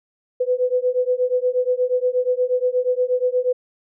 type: beating tone pair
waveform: sine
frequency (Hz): 496.9 / 505.3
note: B4 / B4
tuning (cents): +11 / +40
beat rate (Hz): 8.4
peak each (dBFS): -20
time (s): 0.4-3.53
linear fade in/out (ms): 10
effects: none